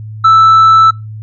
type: tone with tanh clipping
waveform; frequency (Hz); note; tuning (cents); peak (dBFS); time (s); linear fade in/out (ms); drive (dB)
sine; 1318.5; E6; 0; -3; 0.24-0.91; 10; 2
effects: noise-tail reverb RT60 0.2 s tail -21 dB re dry + added 108 Hz sine -23 dBFS peak until 1.22 s

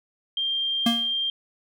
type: tone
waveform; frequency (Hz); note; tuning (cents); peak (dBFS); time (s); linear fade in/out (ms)
sine; 3185; G7; +27; -23; 0.37-1.3; 2
type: tone with exponential decay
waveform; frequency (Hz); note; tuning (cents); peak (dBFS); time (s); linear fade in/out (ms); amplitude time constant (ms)
square; 233.1; A#3; 0; -17; 0.86-1.14; 5; 59
effects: none

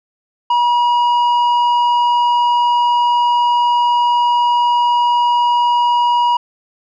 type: tone with tanh clipping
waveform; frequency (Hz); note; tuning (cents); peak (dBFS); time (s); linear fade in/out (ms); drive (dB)
triangle; 962; B5; -46; -12; 0.5-6.37; 5; 11
effects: none

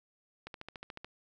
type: click train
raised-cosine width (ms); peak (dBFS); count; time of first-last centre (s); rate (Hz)
0.3; -27; 9; 0.47-1.046; 13.9
effects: none

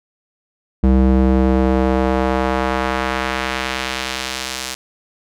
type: tone with band-pass filter sweep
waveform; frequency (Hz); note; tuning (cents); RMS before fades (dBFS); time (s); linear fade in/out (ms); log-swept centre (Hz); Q
square; 64.8; C2; -16; -17; 0.83-4.75; 10; 190 to 6300; 0.77
effects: none

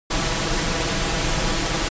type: noise with comb filter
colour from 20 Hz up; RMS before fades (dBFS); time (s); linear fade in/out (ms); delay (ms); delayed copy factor
pink; -22; 0.1-1.89; 10; 6.1; +0.6
effects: resampled to 16000 Hz

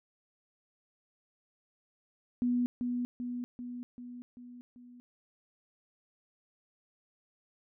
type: tone with echo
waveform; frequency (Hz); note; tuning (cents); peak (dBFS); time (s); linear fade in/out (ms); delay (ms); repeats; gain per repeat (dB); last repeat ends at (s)
sine; 244.8; B3; -15; -26; 2.42-2.66; 0; 390; 6; -4; 5
effects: none

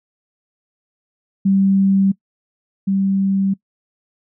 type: tone pair in turn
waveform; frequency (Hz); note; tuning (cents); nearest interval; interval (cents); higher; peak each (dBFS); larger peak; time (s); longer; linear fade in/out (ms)
sine; 194.5 / 194.5; G3 / G3; -13 / -13; unison; 0; neither; -11 / -14; first; 1.45-2.12 / 2.87-3.54; neither; 10
effects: noise-tail reverb RT60 0.1 s tail -22 dB re dry

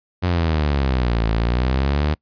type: exponential two-way sweep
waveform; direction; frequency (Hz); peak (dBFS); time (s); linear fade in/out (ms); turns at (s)
sawtooth; down then up; 91.8 to 54.4 to 77.2; -13; 0.22-2.15; 20; 1.28
effects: noise-tail reverb RT60 0.1 s tail -25 dB re dry + resampled to 11025 Hz

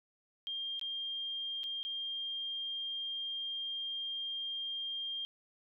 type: tone with dropouts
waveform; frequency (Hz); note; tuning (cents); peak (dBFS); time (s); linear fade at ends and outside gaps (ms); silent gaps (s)
sine; 3204; G7; +37; -36; 0.47-5.25; 0; 0.795-0.813 / 1.634-1.64 / 1.83-1.85
effects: none

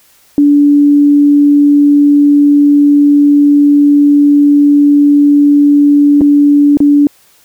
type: tone with dropouts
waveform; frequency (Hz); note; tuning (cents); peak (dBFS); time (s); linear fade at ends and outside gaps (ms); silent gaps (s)
sine; 289; D4; -28; -3; 0.38-7.07; 1; 6.209-6.215 / 6.771-6.803
effects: white hiss -47 dBFS RMS until 7.44 s

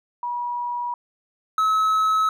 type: tone pair in turn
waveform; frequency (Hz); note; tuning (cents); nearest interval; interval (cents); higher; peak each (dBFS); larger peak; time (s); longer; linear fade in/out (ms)
sine / triangle; 966 / 1289.5; B5 / E6; -39 / -39; perfect fourth; 500; second; -24 / -15; second; 0.23-0.94 / 1.58-2.29; neither; 2
effects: none

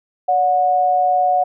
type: tone pair together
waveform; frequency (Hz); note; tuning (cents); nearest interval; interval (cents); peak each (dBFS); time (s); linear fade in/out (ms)
sine; 572.4 / 730; D5 / F#5; -45 / -24; major third; 421; -21 / -13; 0.28-1.44; 10
effects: none

